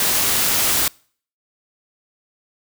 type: noise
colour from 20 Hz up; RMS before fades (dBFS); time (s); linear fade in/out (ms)
white; -18; 0-0.88; 2
effects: noise-tail reverb RT60 0.5 s tail -26 dB re dry